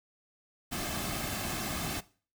pink noise with comb filter, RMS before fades -35 dBFS, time 0.71-2.01 s, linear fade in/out 20 ms, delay 2.1 ms, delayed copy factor -0.55, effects noise-tail reverb RT60 0.4 s tail -19 dB re dry

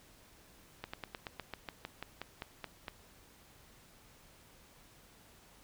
slowing click train, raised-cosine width 0.3 ms, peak -24 dBFS, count 14, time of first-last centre 0.84-2.882 s, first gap 95 ms, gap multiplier 1.08, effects pink hiss -61 dBFS RMS until 5.63 s

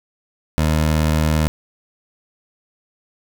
20% pulse tone, 77.78 Hz, D#2, in tune, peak -10 dBFS, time 0.58-1.48 s, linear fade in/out 0 ms, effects none

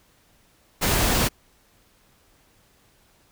pink noise, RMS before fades -21 dBFS, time 0.81-1.29 s, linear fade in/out 20 ms, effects pink hiss -60 dBFS RMS until 3.31 s

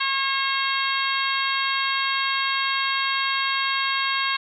harmonic tone, 542 Hz, C#5, 39 cents flat, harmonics 2 / 3 / 4 / 5 / 6 / 7 / 8, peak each -26 / -28 / -29 / -30 / -31 / -31 / -32 dBFS, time 0-4.37 s, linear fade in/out 10 ms, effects none

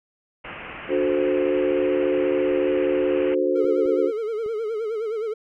white low-pass noise, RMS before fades -37 dBFS, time 0.44-3.35 s, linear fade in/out 10 ms, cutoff 2900 Hz, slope 96 dB/octave
sine chord, D dominant seventh, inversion none, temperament equal with one note detuned, 293.7 / 365.1 / 440 / 523.3 Hz, D4 / F#4 / A4 / C5, 0 / -23 / 0 / 0 cents, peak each -26 / -22 / -27 / -23 dBFS, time 0.88-4.12 s, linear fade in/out 50 ms
clicks, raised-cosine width 2 ms, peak -30 dBFS, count 5, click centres 2.513 / 3.047 / 3.646 / 3.858 / 4.462 s
triangle tone with vibrato, 440.4 Hz, A4, 2 cents sharp, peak -22 dBFS, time 3.55-5.34 s, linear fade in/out 10 ms, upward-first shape sine, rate 9.6 Hz, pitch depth 94 cents each way
effects none

